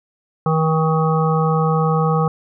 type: harmonic tone with a mistuned harmonic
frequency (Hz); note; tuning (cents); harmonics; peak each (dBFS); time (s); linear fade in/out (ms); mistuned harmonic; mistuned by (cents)
159.4; D#3; +42; 1 / 3 / 5 / 7 / 8; -16 / -21 / -23 / -24 / -25; 0.46-2.28; 2; 8; -18
effects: none